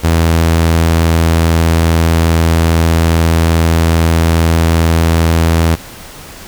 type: tone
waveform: sawtooth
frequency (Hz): 82.41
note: E2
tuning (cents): 0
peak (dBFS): -4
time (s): 0.03-5.76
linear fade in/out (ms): 20
effects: pink hiss -32 dBFS RMS until 6.47 s